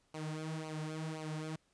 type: tone with flanger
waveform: sawtooth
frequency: 156.7 Hz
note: D#3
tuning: 13 cents sharp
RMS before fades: -41 dBFS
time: 0.14-1.56 s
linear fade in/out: 5 ms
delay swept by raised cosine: 0.56 to 5.36 ms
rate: 1.9 Hz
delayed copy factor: -0.75
effects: pink hiss -74 dBFS RMS until 1.73 s + resampled to 22050 Hz